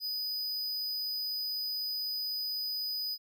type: tone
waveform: square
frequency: 4978 Hz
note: D#8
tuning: in tune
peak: -33 dBFS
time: 0-3.18 s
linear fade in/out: 50 ms
effects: none